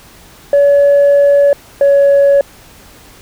sine tone pair in turn, 568 / 561.2 Hz, C#5 / C#5, +42 / +21 cents, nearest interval unison, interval 21 cents, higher first, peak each -3 dBFS, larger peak neither, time 0.53-1.53 / 1.81-2.41 s, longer first, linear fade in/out 2 ms, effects tanh soft clip ceiling -3 dBFS + pink hiss -40 dBFS RMS until 3.21 s

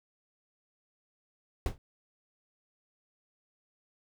brown noise with exponential decay, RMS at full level -23 dBFS, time 1.66-1.78 s, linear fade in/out 1 ms, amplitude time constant 25 ms, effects none

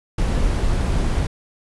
brown noise, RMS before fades -19 dBFS, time 0.18-1.27 s, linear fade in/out 5 ms, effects resampled to 24000 Hz

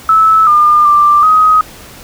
sine tone with pitch steps, 1305 / 1205 / 1182 / 1259 Hz, E6 / D6 / D6 / D#6, -18 / +44 / +11 / +20 cents, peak -4 dBFS, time 0.09-1.61 s, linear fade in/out 2 ms, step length 380 ms, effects pink hiss -34 dBFS RMS until 2.03 s

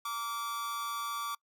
45% pulse tone with amplitude modulation, 1158 Hz, D6, 25 cents flat, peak -31 dBFS, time 0.05-1.35 s, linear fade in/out 5 ms, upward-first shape sine, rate 235 Hz, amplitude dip 65%, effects noise-tail reverb RT60 0.1 s tail -25 dB re dry

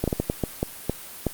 slowing click train, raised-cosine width 2 ms, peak -9 dBFS, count 9, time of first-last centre 0.04-1.267 s, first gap 37 ms, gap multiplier 1.39, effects white hiss -40 dBFS RMS until 1.33 s + Opus 32 kbps

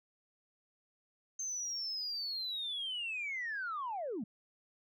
sine linear sweep, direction down, 6330 to 185 Hz, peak -35 dBFS, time 1.39-4.24 s, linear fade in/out 5 ms, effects tanh soft clip ceiling -32 dBFS

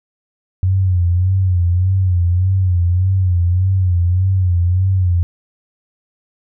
sine tone with vibrato, 91.1 Hz, F#2, 26 cents flat, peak -11 dBFS, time 0.63-5.23 s, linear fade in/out 0 ms, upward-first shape sine, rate 1.7 Hz, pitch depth 84 cents each way, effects none

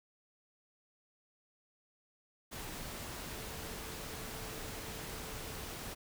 sine tone in noise, 440 Hz, A4, in tune, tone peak -53 dBFS, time 3.26-5.63 s, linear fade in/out 20 ms, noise pink, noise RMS -44 dBFS, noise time 2.51-5.95 s, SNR -12 dB, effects none

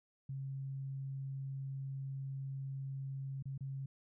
sine tone with dropouts, 135.7 Hz, C#3, 36 cents flat, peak -39 dBFS, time 0.29-3.86 s, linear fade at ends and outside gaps 5 ms, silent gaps 3.426-3.455 / 3.578-3.607 s, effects none

